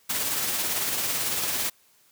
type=noise with tremolo; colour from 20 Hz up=white; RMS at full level=-26 dBFS; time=0.09-1.7 s; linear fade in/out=10 ms; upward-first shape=sine; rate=18 Hz; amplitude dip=30%; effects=white hiss -61 dBFS RMS until 2.11 s + high-pass 80 Hz 12 dB/octave